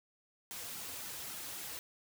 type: noise with flanger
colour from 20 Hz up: white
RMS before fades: -44 dBFS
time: 0.51-1.79 s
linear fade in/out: 0 ms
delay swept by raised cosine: 1.7 to 5.3 ms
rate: 3.7 Hz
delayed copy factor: -0.7
effects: none